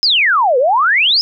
sine exponential two-way sweep, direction down then up, 5274 to 477.8 to 5274 Hz, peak -9 dBFS, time 0.03-1.21 s, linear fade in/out 0 ms, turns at 0.58 s, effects none

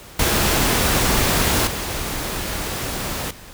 pink noise with level steps, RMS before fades -18 / -26 dBFS, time 0.19-3.31 s, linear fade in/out 5 ms, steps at 1.67 s, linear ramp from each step 2 ms, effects pink hiss -41 dBFS RMS until 3.53 s

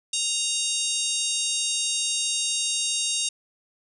harmonic tone with a mistuned harmonic, 932.3 Hz, A#5, in tune, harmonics 3 / 4 / 5 / 6 / 7 / 8 / 9 / 10, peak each -32 / -29 / -35 / -33 / -31 / -32 / -35 / -32 dBFS, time 0.13-3.29 s, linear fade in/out 5 ms, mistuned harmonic 7, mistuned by -24 cents, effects none

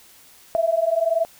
sine tone pair together, 649 / 669.9 Hz, E5 / E5, -27 / +28 cents, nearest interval minor second, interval 55 cents, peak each -21 / -20 dBFS, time 0.55-1.25 s, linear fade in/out 0 ms, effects white hiss -50 dBFS RMS until 1.39 s

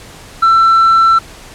sine tone with tanh clipping, 1340 Hz, E6, 28 cents sharp, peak -6 dBFS, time 0.42-1.19 s, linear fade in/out 10 ms, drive 2 dB, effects pink hiss -35 dBFS RMS until 1.54 s + low-pass 10000 Hz 12 dB/octave

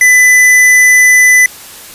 sine tone with hard clipping, 2000 Hz, B6, 21 cents sharp, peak -4 dBFS, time 0.01-1.46 s, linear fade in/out 2 ms, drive 15 dB, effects white hiss -31 dBFS RMS until 1.94 s + resampled to 32000 Hz

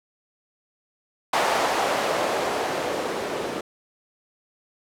violet noise with low-pass filter sweep, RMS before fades -25 dBFS, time 1.33-3.61 s, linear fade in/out 5 ms, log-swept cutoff 750 to 400 Hz, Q 1.4, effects none

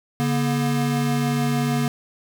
square tone pair together, 142.7 / 240 Hz, D3 / B3, -49 / -49 cents, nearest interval major sixth, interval 900 cents, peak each -23 dBFS, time 0.2-1.88 s, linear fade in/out 0 ms, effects none

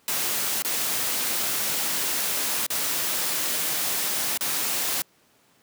white noise with dropouts, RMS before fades -26 dBFS, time 0.08-5.02 s, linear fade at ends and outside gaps 1 ms, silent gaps 0.622-0.648 / 2.665-2.703 / 4.375-4.409 s, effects pink hiss -61 dBFS RMS until 5.62 s + high-pass 150 Hz 12 dB/octave

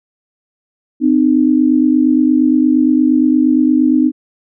sine tone pair together, 256.7 / 305.3 Hz, C4 / D#4, -33 / -33 cents, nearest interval minor third, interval 300 cents, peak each -11 dBFS, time 1-4.12 s, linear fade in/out 50 ms, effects none

